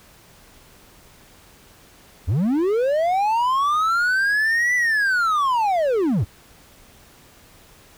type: linear two-way sweep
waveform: triangle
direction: up then down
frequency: 72.4 to 1994 to 72.4 Hz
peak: -15 dBFS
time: 2.27-6.25 s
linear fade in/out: 20 ms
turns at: 4.75 s
effects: pink hiss -50 dBFS RMS until 7.97 s